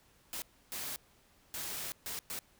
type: noise bursts at uneven times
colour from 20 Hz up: white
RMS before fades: -40 dBFS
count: 5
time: 0.33-0.42 / 0.72-0.96 / 1.54-1.92 / 2.06-2.19 / 2.3-2.39 s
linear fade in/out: 0 ms
effects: pink hiss -66 dBFS RMS until 2.59 s